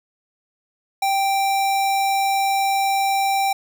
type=tone; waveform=square; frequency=784 Hz; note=G5; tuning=in tune; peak=-18 dBFS; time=1.02-3.53 s; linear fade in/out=5 ms; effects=none